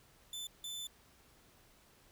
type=tone bursts at uneven times; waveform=sawtooth; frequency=3520 Hz; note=A7; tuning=in tune; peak=-38 dBFS; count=2; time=0.33-0.47 / 0.64-0.87 s; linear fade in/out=2 ms; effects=pink hiss -65 dBFS RMS until 2.11 s